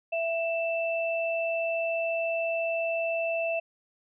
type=tone pair together; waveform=sine; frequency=663.2 / 2653 Hz; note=E5 / E7; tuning=+10 / +10 cents; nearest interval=2 octaves; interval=2400 cents; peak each=-27 / -32 dBFS; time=0.12-3.6 s; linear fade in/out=10 ms; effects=none

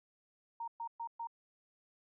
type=tone bursts; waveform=sine; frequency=927 Hz; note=A#5; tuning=10 cents flat; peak=-38 dBFS; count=4; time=0.6-1.272 s; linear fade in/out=5 ms; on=78 ms; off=120 ms; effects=none

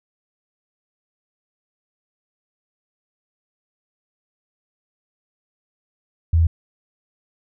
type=tone; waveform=sine; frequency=82.41 Hz; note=E2; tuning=in tune; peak=-12 dBFS; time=6.33-6.47 s; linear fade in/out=5 ms; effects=none

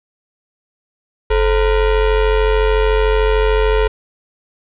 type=ring-modulated tone; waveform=square; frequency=240.8 Hz; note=B3; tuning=44 cents flat; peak=-9 dBFS; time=1.3-3.88 s; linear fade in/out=10 ms; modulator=194 Hz; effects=resampled to 8000 Hz + 7-bit

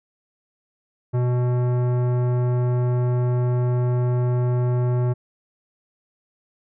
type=tone with tanh clipping; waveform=sine; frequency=123.47 Hz; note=B2; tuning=in tune; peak=-20 dBFS; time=1.13-5.14 s; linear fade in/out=20 ms; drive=16 dB; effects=none

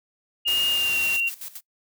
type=tone with pitch glide; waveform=sine; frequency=2837 to 2756 Hz; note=F7 to F7; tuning=+27 to -24 cents; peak=-20 dBFS; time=0.45-1.3 s; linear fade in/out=20 ms; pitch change=-51 cents; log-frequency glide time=0.7-0.97 s
type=noise; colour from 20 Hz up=white; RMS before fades=-32 dBFS; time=0.47-1.17 s; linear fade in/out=10 ms
type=noise with tremolo; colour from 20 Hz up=blue; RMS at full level=-35 dBFS; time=0.99-1.61 s; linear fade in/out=50 ms; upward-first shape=square; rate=7.1 Hz; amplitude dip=80%
effects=noise-tail reverb RT60 0.1 s tail -22 dB re dry

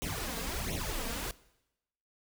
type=noise with flanger; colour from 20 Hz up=pink; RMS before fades=-36 dBFS; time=0.02-1.31 s; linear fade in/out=0 ms; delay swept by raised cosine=0.31 to 4.41 ms; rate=1.4 Hz; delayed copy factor=+0.95; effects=noise-tail reverb RT60 0.9 s tail -20 dB re dry

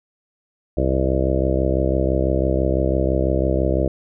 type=harmonic tone with a mistuned harmonic; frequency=66 Hz; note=C2; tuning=16 cents sharp; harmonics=1 / 2 / 3 / 4 / 5 / 6 / 7 / 8 / 9 / 10; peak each=-21 / -25 / -28 / -30 / -24 / -27 / -28 / -27 / -25 / -32 dBFS; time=0.77-3.88 s; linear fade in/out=5 ms; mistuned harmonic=10; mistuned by=-24 cents; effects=none

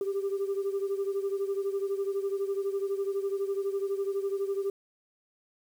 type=beating tone pair; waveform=sine; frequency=392 / 404 Hz; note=G4 / G#4; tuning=0 / -48 cents; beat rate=12 Hz; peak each=-28 / -32 dBFS; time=0.01-4.7 s; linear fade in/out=2 ms; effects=tanh soft clip ceiling -24 dBFS + 9-bit

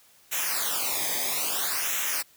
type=noise with flanger; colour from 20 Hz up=white; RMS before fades=-28 dBFS; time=0.31-2.23 s; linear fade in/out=20 ms; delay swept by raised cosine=0.21 to 0.72 ms; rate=0.6 Hz; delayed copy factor=-0.85; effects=white hiss -58 dBFS RMS until 2.36 s

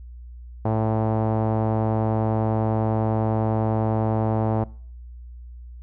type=tone with low-pass filter; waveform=sawtooth; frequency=110 Hz; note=A2; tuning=in tune; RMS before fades=-22 dBFS; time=0.65-4.64 s; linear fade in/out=5 ms; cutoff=780 Hz; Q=2.4; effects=noise-tail reverb RT60 0.5 s tail -23 dB re dry + added 60 Hz sine -37 dBFS peak until 5.82 s

